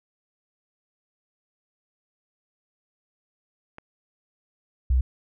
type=click; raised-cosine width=0.5 ms; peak=-25 dBFS; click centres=3.784 s
type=tone; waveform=sine; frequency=63.5 Hz; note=B1; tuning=49 cents sharp; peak=-17 dBFS; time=4.9-5.01 s; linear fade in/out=5 ms
effects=none